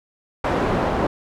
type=noise with band-pass filter sweep; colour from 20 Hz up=brown; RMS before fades=-21 dBFS; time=0.44-1.07 s; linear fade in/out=5 ms; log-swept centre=930 to 610 Hz; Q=0.73; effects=none